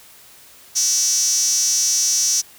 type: tone with high-pass filter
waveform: sawtooth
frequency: 380 Hz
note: F#4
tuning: 46 cents sharp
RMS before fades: -18 dBFS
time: 0.75-2.42 s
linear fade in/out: 20 ms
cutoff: 5900 Hz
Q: 9.6
effects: white hiss -46 dBFS RMS until 2.58 s